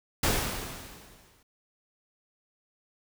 pink noise with exponential decay, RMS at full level -24 dBFS, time 0.23-1.43 s, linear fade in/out 5 ms, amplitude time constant 260 ms, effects none

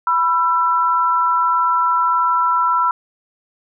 sine tone pair together, 987.8 / 1340.8 Hz, B5 / E6, 0 / +29 cents, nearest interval perfect fourth, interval 529 cents, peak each -16 dBFS, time 0.07-2.91 s, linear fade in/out 2 ms, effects none

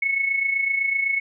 sine tone with amplitude modulation, 2200 Hz, C#7, 14 cents flat, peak -17 dBFS, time 0.02-1.2 s, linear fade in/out 5 ms, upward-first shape sine, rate 27.9 Hz, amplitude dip 60%, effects none

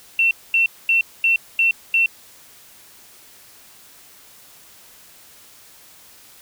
sine tone bursts, 2703 Hz, E7, 43 cents sharp, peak -13 dBFS, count 6, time 0.19-2.06 s, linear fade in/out 2 ms, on 120 ms, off 230 ms, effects white hiss -47 dBFS RMS until 6.41 s

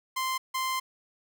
sawtooth tone bursts at uneven times, 1043 Hz, C6, 6 cents flat, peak -24 dBFS, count 2, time 0.16-0.38 / 0.54-0.8 s, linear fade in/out 10 ms, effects none

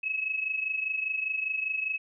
sine tone pair together, 2571 / 2596 Hz, E7 / E7, -44 / -27 cents, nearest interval unison, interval 17 cents, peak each -29 / -34 dBFS, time 0.03-1.98 s, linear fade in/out 10 ms, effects none

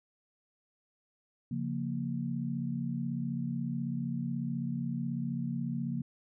sine chord, Bb minor, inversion first, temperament equal, 138.59 / 174.61 / 233.1 Hz, Db3 / F3 / Bb3, 0 / 0 / 0 cents, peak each -36 / -37 / -35 dBFS, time 1.51-6.02 s, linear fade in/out 5 ms, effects none

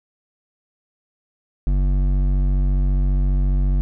triangle tone with hard clipping, 47.36 Hz, F#1, 41 cents sharp, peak -17 dBFS, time 1.67-3.81 s, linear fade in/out 0 ms, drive 14 dB, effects none

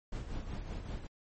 brown noise with tremolo, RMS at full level -37 dBFS, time 0.12-1.07 s, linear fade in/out 5 ms, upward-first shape triangle, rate 5.3 Hz, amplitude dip 65%, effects MP3 32 kbps

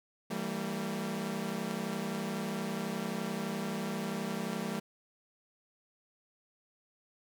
sawtooth chord, E diminished, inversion none, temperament equal with one note detuned, 164.81 / 196 / 227.9 Hz, E3 / G3 / Bb3, 0 / 0 / -39 cents, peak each -37 / -33 / -34 dBFS, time 0.3-4.8 s, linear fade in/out 10 ms, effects none

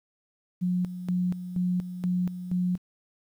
sine tone with tremolo, 180.1 Hz, F#3, 46 cents flat, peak -23 dBFS, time 0.61-2.78 s, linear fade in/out 20 ms, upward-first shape square, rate 2.1 Hz, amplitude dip 70%, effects 10-bit

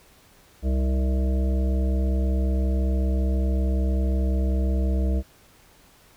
harmonic tone with a mistuned harmonic, 65.41 Hz, C2, in tune, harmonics 1 / 3 / 5 / 7 / 9 / 10, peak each -20 / -30 / -34 / -37 / -39 / -40 dBFS, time 0.62-5.23 s, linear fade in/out 50 ms, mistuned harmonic 5, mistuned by -38 cents, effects pink hiss -55 dBFS RMS until 6.16 s

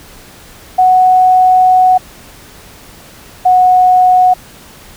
sine tone pair in turn, 740 / 734 Hz, F#5 / F#5, 0 / -14 cents, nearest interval unison, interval 14 cents, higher first, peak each -4 dBFS, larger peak neither, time 0.78-1.98 / 3.45-4.34 s, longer first, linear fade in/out 10 ms, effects pink hiss -37 dBFS RMS until 4.96 s

